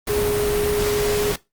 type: tone in noise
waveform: sine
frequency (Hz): 415.3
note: G#4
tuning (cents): 0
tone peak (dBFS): -19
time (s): 0.09-1.32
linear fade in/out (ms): 5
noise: pink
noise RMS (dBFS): -25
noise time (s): 0.07-1.36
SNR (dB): +3
effects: noise-tail reverb RT60 0.2 s tail -18 dB re dry + Opus 32 kbps